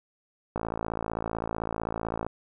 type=click train; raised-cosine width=1 ms; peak=-16 dBFS; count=96; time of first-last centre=0.56-2.266 s; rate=55.7 Hz; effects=none